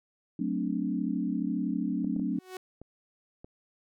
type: chord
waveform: sine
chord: D dominant seventh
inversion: first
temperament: equal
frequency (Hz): 185 / 220 / 261.6 / 293.7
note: F#3 / A3 / C4 / D4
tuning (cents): 0 / 0 / 0 / 0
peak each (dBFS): -33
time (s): 0.39-2.39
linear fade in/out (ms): 5
type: clicks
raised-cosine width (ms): 2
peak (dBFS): -32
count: 5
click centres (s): 2.045 / 2.163 / 2.197 / 2.816 / 3.445
type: tone with exponential growth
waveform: sawtooth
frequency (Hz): 371.1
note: F#4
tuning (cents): +5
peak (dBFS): -31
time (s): 2.31-2.57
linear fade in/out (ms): 2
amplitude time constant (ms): 56
effects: none